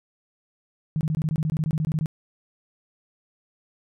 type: tone bursts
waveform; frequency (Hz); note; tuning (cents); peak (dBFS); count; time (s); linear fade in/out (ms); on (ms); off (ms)
sine; 155.56; D#3; 0; -21; 16; 0.96-2.059; 0; 49; 21
effects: none